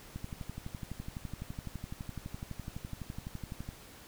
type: click train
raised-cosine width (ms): 5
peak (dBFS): -27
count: 43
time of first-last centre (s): 0.16-3.689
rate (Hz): 11.9
effects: pink hiss -53 dBFS RMS until 4.07 s